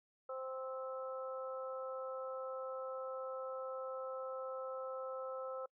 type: harmonic tone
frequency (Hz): 261.6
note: C4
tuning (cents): 0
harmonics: 2 / 3 / 4 / 5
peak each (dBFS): -42 / -54 / -54 / -47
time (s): 0.29-5.66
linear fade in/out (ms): 5
effects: noise-tail reverb RT60 0.1 s tail -26 dB re dry